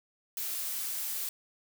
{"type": "noise", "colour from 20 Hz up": "blue", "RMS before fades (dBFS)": -35, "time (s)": [0.37, 1.29], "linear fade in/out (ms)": 2, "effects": []}